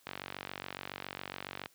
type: click train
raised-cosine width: 0.3 ms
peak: -22 dBFS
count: 76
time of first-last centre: 0.07-1.659 s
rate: 47.2 Hz
effects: white hiss -66 dBFS RMS until 1.74 s + high-pass 80 Hz 12 dB/octave